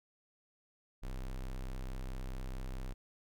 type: tone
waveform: square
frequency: 32.31 Hz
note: C1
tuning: 21 cents flat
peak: -39 dBFS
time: 1.02-2.94 s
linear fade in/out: 20 ms
effects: none